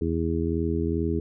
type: harmonic tone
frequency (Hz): 82.41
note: E2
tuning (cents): 0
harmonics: 1 / 2 / 3 / 4 / 5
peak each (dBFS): -28 / -31 / -30 / -29 / -30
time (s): 0.01-1.2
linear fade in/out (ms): 5
effects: none